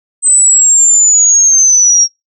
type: linear sweep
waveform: sine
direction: down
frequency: 8170 to 5588 Hz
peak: -4 dBFS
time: 0.22-2.08 s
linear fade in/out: 50 ms
effects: noise-tail reverb RT60 0.2 s tail -26 dB re dry